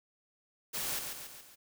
white noise with echo, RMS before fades -36 dBFS, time 0.73-1 s, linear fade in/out 20 ms, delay 140 ms, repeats 4, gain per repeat -5 dB, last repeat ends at 1.56 s, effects none

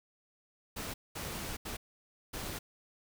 pink noise bursts at uneven times, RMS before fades -40 dBFS, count 4, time 0.76-0.94 / 1.15-1.57 / 1.65-1.77 / 2.33-2.59 s, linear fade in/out 10 ms, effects none

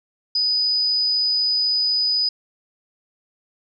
sine tone, 4978 Hz, D#8, in tune, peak -17 dBFS, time 0.35-2.29 s, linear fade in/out 5 ms, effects none

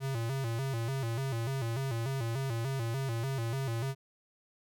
square tone with vibrato, 124.7 Hz, B2, 17 cents sharp, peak -32 dBFS, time 0-3.95 s, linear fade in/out 50 ms, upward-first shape square, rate 3.4 Hz, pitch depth 140 cents each way, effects none

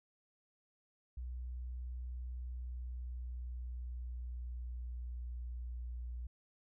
sine tone with pitch glide, 61.74 to 60.33 Hz, B1 to B1, 0 to -40 cents, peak -40 dBFS, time 1.17-6.27 s, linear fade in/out 5 ms, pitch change -40 cents, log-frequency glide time 2.34-5.48 s, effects none

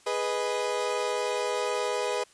30% pulse chord, G# minor, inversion none, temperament equal, 415.3 / 493.9 / 622.3 Hz, G#4 / B4 / D#5, 0 / 0 / 0 cents, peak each -29 / -27 / -31 dBFS, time 0.06-2.24 s, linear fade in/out 10 ms, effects white hiss -58 dBFS RMS until 2.33 s + resampled to 22050 Hz

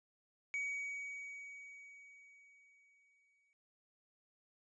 triangle tone with exponential decay, 2259 Hz, C#7, 32 cents sharp, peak -34 dBFS, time 0.54-3.53 s, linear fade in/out 0 ms, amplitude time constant 650 ms, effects resampled to 22050 Hz

